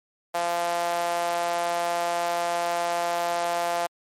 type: tone with high-pass filter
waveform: sawtooth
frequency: 172.2 Hz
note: F3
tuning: 24 cents flat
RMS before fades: -26 dBFS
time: 0.34-3.87 s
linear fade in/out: 10 ms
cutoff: 690 Hz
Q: 3.5
effects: MP3 64 kbps